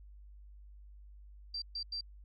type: tone bursts at uneven times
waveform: sine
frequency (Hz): 4699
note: D8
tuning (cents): 0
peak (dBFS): -36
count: 3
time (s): 1.54-1.62 / 1.75-1.83 / 1.92-2.01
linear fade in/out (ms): 5
effects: added 50 Hz sine -51 dBFS peak until 2.24 s